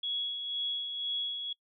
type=tone with tremolo; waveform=sine; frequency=3347 Hz; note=G#7; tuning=13 cents sharp; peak=-30 dBFS; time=0.03-1.53 s; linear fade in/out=5 ms; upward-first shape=sine; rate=2 Hz; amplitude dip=45%; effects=noise-tail reverb RT60 0.1 s tail -22 dB re dry